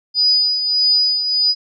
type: tone with tremolo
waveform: sine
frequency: 4952 Hz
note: D#8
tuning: 9 cents flat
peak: -10 dBFS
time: 0.14-1.55 s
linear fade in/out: 50 ms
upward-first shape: triangle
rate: 1.6 Hz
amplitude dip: 60%
effects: none